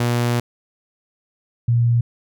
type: tone pair in turn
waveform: sawtooth / sine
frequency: 120 / 118.35 Hz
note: B2 / A#2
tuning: -49 / +27 cents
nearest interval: unison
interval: 24 cents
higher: first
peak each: -13 dBFS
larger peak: neither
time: 0-0.4 / 1.68-2.01 s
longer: first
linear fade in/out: 5 ms
effects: none